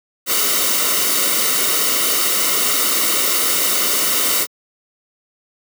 white noise with comb filter, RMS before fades -17 dBFS, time 0.26-4.47 s, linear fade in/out 50 ms, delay 1.2 ms, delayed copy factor -0.65, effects high-pass 200 Hz 12 dB/octave

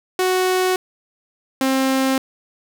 sawtooth tone pair in turn, 370 / 265.4 Hz, F#4 / C4, 0 / +25 cents, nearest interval tritone, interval 575 cents, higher first, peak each -12 dBFS, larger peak neither, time 0.19-0.76 / 1.61-2.18 s, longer neither, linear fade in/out 2 ms, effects none

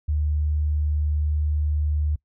sine tone, 75.1 Hz, D2, 39 cents sharp, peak -20 dBFS, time 0.08-2.16 s, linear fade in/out 10 ms, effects noise-tail reverb RT60 0.1 s tail -22 dB re dry

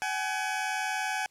20% pulse tone pair together, 759.9 / 840 Hz, F#5 / G#5, +46 / +19 cents, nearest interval major second, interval 173 cents, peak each -27 dBFS, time 0.02-1.26 s, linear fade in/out 0 ms, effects white hiss -66 dBFS RMS until 1.3 s + low-pass 10000 Hz 12 dB/octave

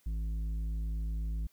sine tone with tanh clipping, 54 Hz, A1, 32 cents flat, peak -33 dBFS, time 0.06-1.47 s, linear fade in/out 5 ms, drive 8 dB, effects white hiss -69 dBFS RMS until 1.52 s

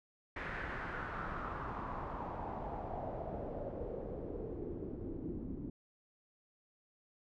pink noise with low-pass filter sweep, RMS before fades -42 dBFS, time 0.36-5.7 s, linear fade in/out 5 ms, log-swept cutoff 1900 to 270 Hz, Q 3.3, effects none

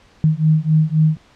sine beating tone pair, 154.5 / 158.3 Hz, D#3 / D#3, -12 / +30 cents, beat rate 3.8 Hz, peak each -15 dBFS, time 0.24-1.17 s, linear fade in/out 0 ms, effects pink hiss -51 dBFS RMS until 1.35 s + low-pass 5000 Hz 12 dB/octave

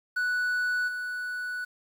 triangle tone with level steps, 1480 Hz, F#6, in tune, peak -23 / -29 dBFS, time 0.16-1.65 s, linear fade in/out 10 ms, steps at 0.87 s, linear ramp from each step 20 ms, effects 9-bit

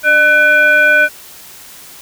sine tone with frequency modulation, 1500 Hz, F#6, 23 cents sharp, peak -6 dBFS, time 0.03-1.09 s, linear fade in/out 50 ms, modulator 896 Hz, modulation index 0.7, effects white hiss -36 dBFS RMS until 2.01 s

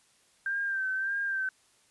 sine tone with vibrato, 1572 Hz, G6, 4 cents sharp, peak -28 dBFS, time 0.46-1.49 s, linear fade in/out 2 ms, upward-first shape sine, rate 1.7 Hz, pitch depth 46 cents each way, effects white hiss -65 dBFS RMS until 1.9 s + resampled to 24000 Hz

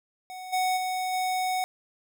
square tone with level steps, 742 Hz, F#5, 5 cents sharp, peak -38 / -24 / -28 / -26 dBFS, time 0.3-1.64 s, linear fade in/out 0 ms, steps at 0.52 / 0.76 / 1.12 s, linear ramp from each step 20 ms, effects none

